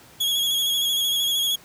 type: tone with vibrato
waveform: 40% pulse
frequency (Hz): 3322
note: G#7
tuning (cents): 0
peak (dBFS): -19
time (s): 0.2-1.56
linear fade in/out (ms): 10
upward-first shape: square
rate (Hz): 13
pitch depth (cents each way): 27
effects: pink hiss -49 dBFS RMS until 1.64 s + high-pass 80 Hz 12 dB/octave